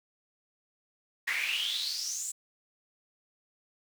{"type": "noise with high-pass filter sweep", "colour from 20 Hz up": "brown", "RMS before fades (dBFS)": -33, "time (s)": [1.27, 2.32], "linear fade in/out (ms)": 10, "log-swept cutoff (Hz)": [1900, 7900], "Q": 8.7, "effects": []}